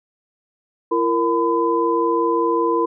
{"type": "tone cluster", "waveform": "sine", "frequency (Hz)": [338.9, 464.1, 1009], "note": ["E4", "A#4", "B5"], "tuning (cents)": [48, -8, 37], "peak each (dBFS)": -20, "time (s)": [0.91, 2.86], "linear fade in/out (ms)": 10, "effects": []}